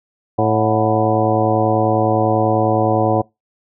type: harmonic tone with a mistuned harmonic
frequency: 110 Hz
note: A2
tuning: in tune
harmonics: 1 / 2 / 3 / 4 / 5 / 6 / 7 / 8 / 9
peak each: -20 / -24 / -20 / -22 / -19 / -26 / -18 / -29 / -26 dBFS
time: 0.38-3.22 s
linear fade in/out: 10 ms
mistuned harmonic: 7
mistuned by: -72 cents
effects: noise-tail reverb RT60 0.2 s tail -24 dB re dry